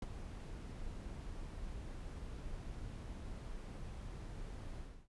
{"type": "noise with ADSR envelope", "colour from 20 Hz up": "brown", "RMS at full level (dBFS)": -37, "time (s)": [0.02, 5.08], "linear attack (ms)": 4, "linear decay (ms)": 20, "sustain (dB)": -9, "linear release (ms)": 320, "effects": ["resampled to 24000 Hz"]}